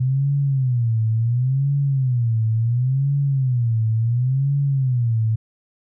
sine tone with vibrato, 125.2 Hz, B2, 24 cents sharp, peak -16 dBFS, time 0-5.36 s, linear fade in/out 10 ms, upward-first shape sine, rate 0.71 Hz, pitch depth 210 cents each way, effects none

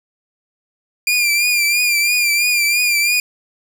sawtooth tone with vibrato, 2394 Hz, D7, 33 cents sharp, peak -10 dBFS, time 1.07-3.2 s, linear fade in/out 2 ms, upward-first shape triangle, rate 3 Hz, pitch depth 61 cents each way, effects none

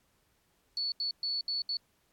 sine tone bursts at uneven times, 4435 Hz, C#8, in tune, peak -30 dBFS, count 5, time 0.77-0.92 / 1-1.11 / 1.23-1.41 / 1.48-1.62 / 1.69-1.77 s, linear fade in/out 2 ms, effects pink hiss -72 dBFS RMS until 2.12 s + AAC 64 kbps

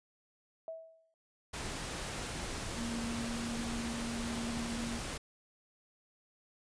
sine tone with exponential decay, 650 Hz, E5, 24 cents flat, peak -37 dBFS, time 0.68-1.14 s, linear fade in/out 1 ms, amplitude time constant 100 ms
pink noise, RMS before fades -40 dBFS, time 1.53-5.18 s, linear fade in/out 10 ms
sine tone, 233.1 Hz, A#3, in tune, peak -37 dBFS, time 2.74-5 s, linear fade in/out 50 ms
effects resampled to 22050 Hz

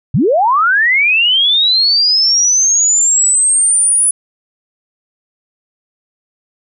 sine linear sweep, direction up, 98 to 9956 Hz, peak -8 dBFS, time 0.14-4.11 s, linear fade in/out 5 ms, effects none

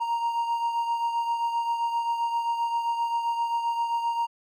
triangle beating tone pair, 932.3 / 939.9 Hz, A#5 / A#5, 0 / +14 cents, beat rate 7.6 Hz, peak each -23 / -32 dBFS, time 0-4.27 s, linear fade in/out 20 ms, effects none

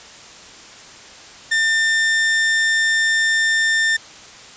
40% pulse tone, 1800 Hz, A6, 39 cents sharp, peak -14 dBFS, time 1.51-3.97 s, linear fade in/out 10 ms, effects white hiss -40 dBFS RMS until 4.56 s + resampled to 16000 Hz

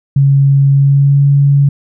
sine tone with pitch glide, 138.59 to 140.93 Hz, C#3 to C#3, 0 to +29 cents, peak -5 dBFS, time 0.16-1.69 s, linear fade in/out 5 ms, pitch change +29 cents, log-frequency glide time 0.71-1.24 s, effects none

